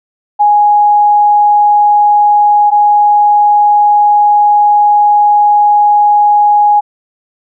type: tone pair in turn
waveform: sine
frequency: 830 / 830 Hz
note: G#5 / G#5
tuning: -1 / -1 cents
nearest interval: unison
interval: 0 cents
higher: neither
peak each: -4 dBFS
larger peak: neither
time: 0.39-2.71 / 2.71-6.81 s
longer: second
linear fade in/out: 20 ms
effects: none